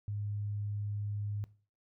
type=tone; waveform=sine; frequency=103.2 Hz; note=G#2; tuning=10 cents flat; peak=-34 dBFS; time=0.08-1.44 s; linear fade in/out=0 ms; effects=noise-tail reverb RT60 0.4 s tail -19 dB re dry